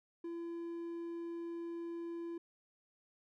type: tone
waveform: triangle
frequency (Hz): 338.3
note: E4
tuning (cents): +45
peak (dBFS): -38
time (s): 0.24-2.38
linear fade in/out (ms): 5
effects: none